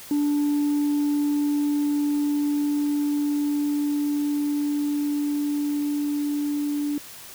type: tone with level ramp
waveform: sine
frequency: 291.7 Hz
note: D4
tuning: 12 cents flat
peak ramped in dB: -17 to -22 dBFS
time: 0.11-6.98 s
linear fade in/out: 2 ms
effects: tanh soft clip ceiling -18 dBFS + white hiss -42 dBFS RMS until 7.34 s